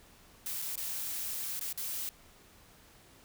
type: noise with dropouts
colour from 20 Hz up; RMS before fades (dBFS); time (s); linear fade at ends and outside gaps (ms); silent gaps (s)
blue; -37; 0.46-2.09; 0; 0.618-0.622 / 0.756-0.777 / 1.594-1.611 / 1.727-1.776
effects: pink hiss -59 dBFS RMS until 3.24 s